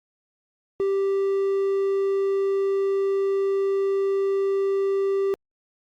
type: tone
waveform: triangle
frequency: 392 Hz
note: G4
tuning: in tune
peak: -18 dBFS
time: 0.8-5.34 s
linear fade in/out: 0 ms
effects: Opus 48 kbps